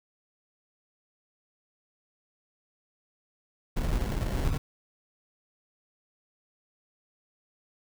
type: noise with sample-and-hold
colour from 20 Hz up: brown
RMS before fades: -28 dBFS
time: 3.76-4.58 s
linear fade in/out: 10 ms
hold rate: 1225 Hz
effects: none